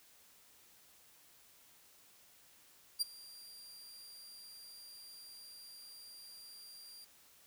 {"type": "tone with ADSR envelope", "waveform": "sawtooth", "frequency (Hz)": 4754, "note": "D8", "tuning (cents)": 20, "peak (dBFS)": -26, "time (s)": [2.99, 7.05], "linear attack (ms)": 25, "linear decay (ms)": 18, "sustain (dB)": -23, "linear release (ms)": 11, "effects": ["white hiss -64 dBFS RMS until 7.46 s"]}